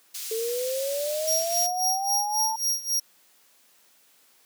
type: high-pass noise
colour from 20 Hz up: pink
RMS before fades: -35 dBFS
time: 0.14-1.67 s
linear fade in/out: 10 ms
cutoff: 4600 Hz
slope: 12 dB/octave
type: linear sweep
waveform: sine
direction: up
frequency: 440 to 890 Hz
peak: -26 dBFS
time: 0.31-2.56 s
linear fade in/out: 5 ms
type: tone with tremolo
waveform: sawtooth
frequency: 5630 Hz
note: F8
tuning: 13 cents sharp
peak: -19 dBFS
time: 1.27-3 s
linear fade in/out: 10 ms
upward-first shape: sine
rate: 3.7 Hz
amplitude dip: 85%
effects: white hiss -60 dBFS RMS until 4.45 s + high-pass 200 Hz 12 dB/octave